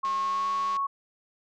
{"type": "tone with pitch glide", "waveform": "sine", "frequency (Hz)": [1085, 1105.9], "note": ["C#6", "C#6"], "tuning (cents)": [-37, -4], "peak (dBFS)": -25, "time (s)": [0.03, 0.87], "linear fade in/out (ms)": 10, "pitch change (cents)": 33, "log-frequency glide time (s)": [0.16, 0.48]}
{"type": "click train", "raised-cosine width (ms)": 0.2, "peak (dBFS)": -26, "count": 145, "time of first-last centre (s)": [0.05, 0.766], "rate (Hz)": 201}
{"effects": []}